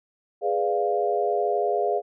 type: chord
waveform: sine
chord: G# diminished seventh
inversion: none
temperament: equal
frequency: 415.3 / 493.9 / 587.3 / 698.5 Hz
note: G#4 / B4 / D5 / F5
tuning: 0 / 0 / 0 / 0 cents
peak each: -25 / -29 / -29 / -25 dBFS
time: 0.41-2.02 s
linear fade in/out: 50 ms
effects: none